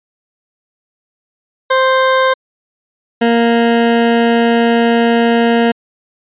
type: tone pair in turn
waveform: 20% pulse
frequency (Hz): 523.3 / 233.1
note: C5 / A#3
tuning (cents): 0 / 0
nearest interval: octave + major second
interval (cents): 1400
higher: first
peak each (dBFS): -4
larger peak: neither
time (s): 1.7-2.34 / 3.21-5.72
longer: second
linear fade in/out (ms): 10
effects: resampled to 8000 Hz